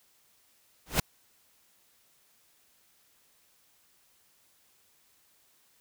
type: noise with exponential growth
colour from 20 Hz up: pink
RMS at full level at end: -20 dBFS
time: 0.86-1 s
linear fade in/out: 5 ms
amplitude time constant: 30 ms
effects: white hiss -66 dBFS RMS until 5.8 s